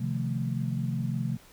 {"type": "chord", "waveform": "sine", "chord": "F dominant seventh", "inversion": "second", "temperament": "equal", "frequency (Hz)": [130.81, 155.56, 174.61, 220], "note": ["C3", "Eb3", "F3", "A3"], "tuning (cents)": [0, 0, 0, 0], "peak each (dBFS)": [-30, -35, -34, -34], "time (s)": [0, 1.37], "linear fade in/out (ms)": 10, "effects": ["pink hiss -55 dBFS RMS until 1.52 s"]}